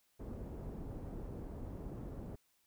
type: low-pass noise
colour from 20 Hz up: pink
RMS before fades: -45 dBFS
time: 0.19-2.36 s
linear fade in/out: 10 ms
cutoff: 470 Hz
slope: 12 dB/octave
effects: white hiss -75 dBFS RMS until 2.66 s